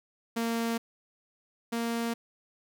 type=tone pair in turn; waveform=sawtooth; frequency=230.4 / 232.3 Hz; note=A#3 / A#3; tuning=-20 / -6 cents; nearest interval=unison; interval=14 cents; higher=second; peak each=-24 / -25 dBFS; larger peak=first; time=0.36-0.78 / 1.72-2.14 s; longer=neither; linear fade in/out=10 ms; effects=none